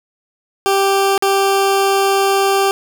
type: tone with dropouts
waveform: 20% pulse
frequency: 392 Hz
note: G4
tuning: in tune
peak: -7 dBFS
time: 0.66-2.71 s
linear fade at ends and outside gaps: 0 ms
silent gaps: 1.178-1.224 s
effects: 8-bit